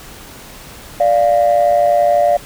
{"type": "tone pair together", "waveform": "sine", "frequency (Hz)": [586.6, 698.5], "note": ["D5", "F5"], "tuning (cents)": [-2, 0], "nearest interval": "minor third", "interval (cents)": 302, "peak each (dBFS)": -11, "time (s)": [1, 2.37], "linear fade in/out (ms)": 5, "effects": ["tanh soft clip ceiling -4 dBFS", "pink hiss -36 dBFS RMS until 2.45 s"]}